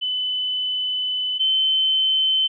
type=tone pair in turn; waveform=sine; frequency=3011 / 3071 Hz; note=F#7 / G7; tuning=+30 / -36 cents; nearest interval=unison; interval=34 cents; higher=second; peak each=-21 / -16 dBFS; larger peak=second; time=0.01-1.39 / 1.39-2.48 s; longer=first; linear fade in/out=20 ms; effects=none